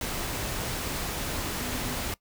sine tone in noise, 248.8 Hz, B3, 13 cents sharp, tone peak -38 dBFS, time 1.61-1.98 s, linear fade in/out 2 ms, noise pink, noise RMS -32 dBFS, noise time 0.01-2.14 s, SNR -9 dB, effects noise-tail reverb RT60 0.1 s tail -20 dB re dry

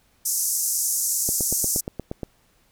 pink band-pass noise, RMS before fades -24 dBFS, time 0.25-1.81 s, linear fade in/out 10 ms, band 5800 to 14000 Hz, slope 48 dB/octave
click train, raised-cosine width 2 ms, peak -15 dBFS, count 9, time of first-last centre 1.29-2.232 s, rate 8.49 Hz
effects pink hiss -62 dBFS RMS until 2.71 s

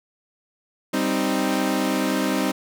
sawtooth chord, C minor, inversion second, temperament equal, 196 / 261.6 / 311.1 Hz, G3 / C4 / Eb4, 0 / 0 / 0 cents, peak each -22 / -20 / -21 dBFS, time 0.93-2.52 s, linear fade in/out 10 ms, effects none

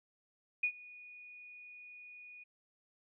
sine tone with ADSR envelope, 2462 Hz, D#7, 19 cents flat, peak -27 dBFS, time 0.63-2.44 s, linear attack 7 ms, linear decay 77 ms, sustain -23 dB, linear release 12 ms, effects none

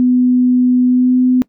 sine tone with pitch glide, 250 to 252.9 Hz, B3 to B3, +21 to +41 cents, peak -8 dBFS, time 0-1.42 s, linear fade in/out 0 ms, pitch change +20 cents, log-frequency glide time 0.87-1.17 s, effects noise-tail reverb RT60 0.1 s tail -21 dB re dry

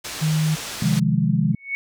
white low-pass noise, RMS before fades -32 dBFS, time 0.04-1 s, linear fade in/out 10 ms, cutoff 7000 Hz, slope 12 dB/octave
sine tone, 155.56 Hz, D#3, in tune, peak -17 dBFS, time 0.21-0.56 s, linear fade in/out 20 ms
sine chord, F minor seventh, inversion second, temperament equal, 130.81 / 155.56 / 174.61 / 207.7 Hz, C3 / Eb3 / F3 / Ab3, 0 / 0 / 0 / 0 cents, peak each -23 / -21 / -22 / -22 dBFS, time 0.82-1.55 s, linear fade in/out 5 ms
sine tone with exponential growth, 2217 Hz, C#7, in tune, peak -19 dBFS, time 1.53-1.75 s, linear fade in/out 0 ms, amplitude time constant 46 ms
effects none

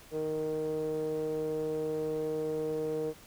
5% pulse tone with low-pass filter, 155.56 Hz, D#3, in tune, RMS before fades -33 dBFS, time 0.11-3.14 s, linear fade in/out 50 ms, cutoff 440 Hz, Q 6.5, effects pink hiss -54 dBFS RMS until 3.26 s

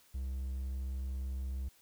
triangle tone, 65.6 Hz, C2, 5 cents sharp, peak -33 dBFS, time 0.14-1.69 s, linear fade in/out 10 ms, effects white hiss -65 dBFS RMS until 1.81 s

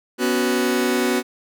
sawtooth chord, B suspended second, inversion none, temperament just, 246.9 / 277.8 / 370.4 Hz, B3 / C#4 / F#4, 0 / +4 / +2 cents, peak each -17 / -21 / -17 dBFS, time 0.18-1.23 s, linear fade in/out 50 ms, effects none

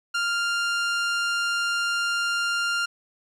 sawtooth tone, 1396.9 Hz, F6, in tune, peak -19 dBFS, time 0.14-2.86 s, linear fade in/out 10 ms, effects low-pass 7000 Hz 12 dB/octave + 10-bit

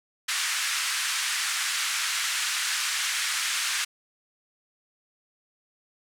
pink band-pass noise, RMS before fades -28 dBFS, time 0.28-3.85 s, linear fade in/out 10 ms, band 1400 to 10000 Hz, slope 24 dB/octave, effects none

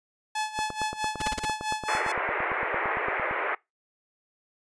sawtooth tone with tremolo, 860 Hz, A5, 40 cents flat, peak -22 dBFS, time 0.35-2.12 s, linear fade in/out 5 ms, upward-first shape sine, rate 4.6 Hz, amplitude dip 80%
click train, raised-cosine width 1 ms, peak -19 dBFS, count 25, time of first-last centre 0.59-3.311 s, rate 8.82 Hz
pink noise bursts, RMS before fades -30 dBFS, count 5, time 1.2-1.453 s, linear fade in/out 5 ms, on 21 ms, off 37 ms
white band-pass noise, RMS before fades -29 dBFS, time 1.88-3.55 s, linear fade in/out 5 ms, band 360 to 2200 Hz, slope 48 dB/octave
effects noise-tail reverb RT60 0.2 s tail -23 dB re dry + resampled to 22050 Hz

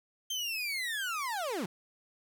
30% pulse linear sweep, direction down, 3170 to 155.56 Hz, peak -30 dBFS, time 0.3-1.66 s, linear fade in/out 5 ms, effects none

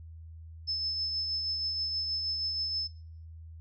sine tone with tremolo, 5240 Hz, E8, 11 cents flat, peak -28 dBFS, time 0.67-2.88 s, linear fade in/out 20 ms, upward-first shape triangle, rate 6.3 Hz, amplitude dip 35%, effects noise-tail reverb RT60 0.6 s tail -20 dB re dry + added 81 Hz sine -44 dBFS peak until 3.6 s

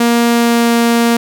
sawtooth tone with pitch glide, 235.5 to 234 Hz, A#3 to A#3, +18 to +7 cents, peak -5 dBFS, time 0-1.17 s, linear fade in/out 5 ms, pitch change -11 cents, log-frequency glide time 0.3-0.73 s, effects none

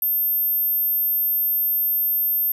sine tone, 13290 Hz, G#9, in tune, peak -18 dBFS, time 0.02-2.52 s, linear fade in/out 2 ms, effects none

